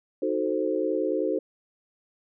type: chord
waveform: sine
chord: D# diminished seventh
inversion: none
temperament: equal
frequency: 311.1 / 370 / 440 / 523.3 Hz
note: D#4 / F#4 / A4 / C5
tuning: 0 / 0 / 0 / 0 cents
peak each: -29 dBFS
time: 0.22-1.39 s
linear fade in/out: 5 ms
effects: none